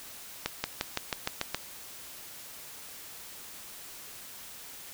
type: accelerating click train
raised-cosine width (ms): 0.2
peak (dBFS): -11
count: 8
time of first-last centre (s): 0.46-1.546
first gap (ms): 180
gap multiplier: 0.95
effects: white hiss -46 dBFS RMS until 4.93 s